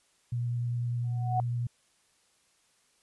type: tone with vibrato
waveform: sine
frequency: 120.2 Hz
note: B2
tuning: 46 cents flat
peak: -28 dBFS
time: 0.32-1.67 s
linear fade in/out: 5 ms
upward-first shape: sine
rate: 10 Hz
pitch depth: 10 cents each way
type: tone with exponential growth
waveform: sine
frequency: 740 Hz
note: F#5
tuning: in tune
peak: -23 dBFS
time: 1.04-1.4 s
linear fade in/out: 1 ms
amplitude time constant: 77 ms
effects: white hiss -68 dBFS RMS until 3.02 s + resampled to 24000 Hz